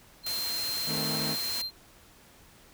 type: tone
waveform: triangle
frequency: 4161 Hz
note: C8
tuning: 10 cents flat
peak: -30 dBFS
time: 0.23-1.71 s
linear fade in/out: 50 ms
type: noise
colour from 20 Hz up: white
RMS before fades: -36 dBFS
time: 0.26-1.62 s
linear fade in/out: 5 ms
type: chord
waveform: sawtooth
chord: A diminished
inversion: second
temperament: equal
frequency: 155.56 / 220 / 261.6 Hz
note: Eb3 / A3 / C4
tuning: 0 / 0 / 0 cents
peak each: -31 / -32 / -36 dBFS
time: 0.86-1.37 s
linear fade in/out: 50 ms
effects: pink hiss -56 dBFS RMS until 2.73 s